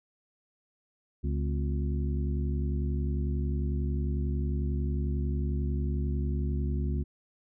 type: harmonic tone with a mistuned harmonic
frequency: 71.1 Hz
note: C#2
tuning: 45 cents sharp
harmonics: 1 / 2 / 3 / 4 / 5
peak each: -28 / -34 / -38 / -40 / -42 dBFS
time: 1.23-7.04 s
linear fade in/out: 20 ms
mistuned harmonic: 4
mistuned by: -140 cents
effects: none